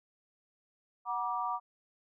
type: chord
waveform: sine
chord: Gb augmented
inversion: none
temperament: equal with one note detuned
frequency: 740 / 954.7 / 1174.7 Hz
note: Gb5 / Bb5 / D6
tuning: 0 / +41 / 0 cents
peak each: -37 / -35 / -35 dBFS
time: 1.05-1.6 s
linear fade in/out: 50 ms
effects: none